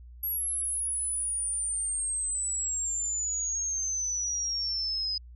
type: exponential sweep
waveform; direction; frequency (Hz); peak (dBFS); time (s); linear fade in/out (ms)
sine; down; 11550 to 5000; -28; 0.23-5.18; 5
effects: added 60 Hz sine -45 dBFS peak until 5.35 s